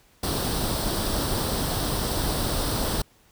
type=noise with comb filter; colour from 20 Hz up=pink; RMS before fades=-26 dBFS; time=0.23-3.02 s; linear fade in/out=5 ms; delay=0.22 ms; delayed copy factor=+0.6; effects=pink hiss -59 dBFS RMS until 3.31 s